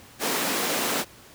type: high-pass noise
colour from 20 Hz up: pink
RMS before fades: -26 dBFS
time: 0.19-1.05 s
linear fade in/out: 50 ms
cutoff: 210 Hz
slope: 24 dB/octave
effects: pink hiss -49 dBFS RMS until 1.34 s + high-pass 60 Hz 12 dB/octave